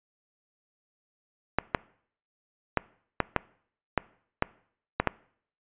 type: clicks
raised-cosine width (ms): 0.5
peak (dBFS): -7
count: 9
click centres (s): 1.586 / 1.748 / 2.773 / 3.203 / 3.363 / 3.977 / 4.424 / 5 / 5.073
effects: noise-tail reverb RT60 0.6 s tail -22 dB re dry + resampled to 8000 Hz